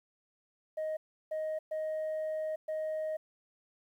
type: tone bursts at uneven times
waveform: sine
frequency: 625 Hz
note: D#5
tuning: 8 cents sharp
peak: -30 dBFS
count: 4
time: 0.77-0.97 / 1.31-1.59 / 1.71-2.56 / 2.68-3.17 s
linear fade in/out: 10 ms
effects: tanh soft clip ceiling -31 dBFS + 11-bit